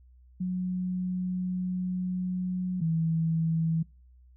sine tone pair in turn, 182.6 / 162.68 Hz, F#3 / E3, -23 / -23 cents, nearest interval major second, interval 200 cents, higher first, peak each -27 / -24 dBFS, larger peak second, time 0.4-2.81 / 2.81-3.83 s, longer first, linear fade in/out 10 ms, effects noise-tail reverb RT60 0.4 s tail -26 dB re dry + added 62 Hz sine -53 dBFS peak until 4.36 s

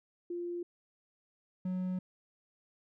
sine / triangle tone pair in turn, 348.2 / 183.99 Hz, F4 / F#3, -5 / -9 cents, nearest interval major seventh, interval 1104 cents, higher first, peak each -35 / -30 dBFS, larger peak second, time 0.3-0.63 / 1.65-1.99 s, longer second, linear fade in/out 5 ms, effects none

